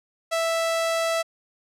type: tone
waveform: sawtooth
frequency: 659.3 Hz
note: E5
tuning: in tune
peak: -18 dBFS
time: 0.31-1.23 s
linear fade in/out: 20 ms
effects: low-pass 11000 Hz 12 dB/octave